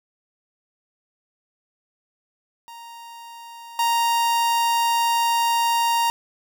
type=tone with level steps; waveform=45% pulse; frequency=932.3 Hz; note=A#5; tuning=in tune; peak=-38 / -18 dBFS; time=2.68-6.1 s; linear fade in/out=0 ms; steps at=3.79 s; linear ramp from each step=2 ms; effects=none